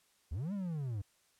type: linear two-way sweep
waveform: triangle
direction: up then down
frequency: 62 to 208.5 to 93 Hz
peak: -33 dBFS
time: 0.31-1.02 s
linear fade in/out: 10 ms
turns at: 0.53 s
effects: white hiss -71 dBFS RMS until 1.39 s + low-pass 11000 Hz 12 dB/octave